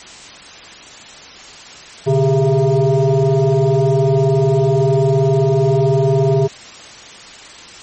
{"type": "tone with frequency modulation", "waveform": "sine", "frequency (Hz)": 126, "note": "B2", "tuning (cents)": 35, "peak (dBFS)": -10, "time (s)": [2.06, 6.48], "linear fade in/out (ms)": 20, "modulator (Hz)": 271, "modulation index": 1.7, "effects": ["white hiss -36 dBFS RMS until 7.82 s", "MP3 32 kbps"]}